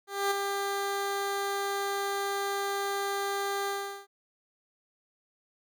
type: tone with ADSR envelope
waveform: 15% pulse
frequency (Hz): 398.1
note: G4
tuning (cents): +27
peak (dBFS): -18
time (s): 0.07-4.07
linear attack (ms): 240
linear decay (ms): 12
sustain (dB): -5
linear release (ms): 390
effects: none